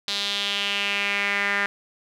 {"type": "tone with band-pass filter sweep", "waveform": "sawtooth", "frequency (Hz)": 201.3, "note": "G3", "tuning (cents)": 46, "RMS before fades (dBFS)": -25, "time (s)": [0.08, 1.66], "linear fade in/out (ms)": 0, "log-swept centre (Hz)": [4000, 1800], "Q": 3.6, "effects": []}